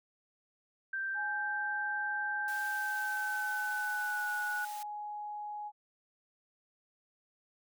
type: tone with pitch glide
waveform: sine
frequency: 1568 to 1471.5 Hz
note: G6 to F#6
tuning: 0 to -10 cents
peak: -33 dBFS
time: 0.93-4.65 s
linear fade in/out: 5 ms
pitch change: -110 cents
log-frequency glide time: 2.64-4.29 s
type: tone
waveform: sine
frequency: 836 Hz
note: G#5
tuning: 11 cents sharp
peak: -38 dBFS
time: 1.14-5.72 s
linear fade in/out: 50 ms
type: high-pass noise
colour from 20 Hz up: white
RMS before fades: -49 dBFS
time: 2.48-4.83 s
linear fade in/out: 2 ms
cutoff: 1100 Hz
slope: 24 dB/octave
effects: none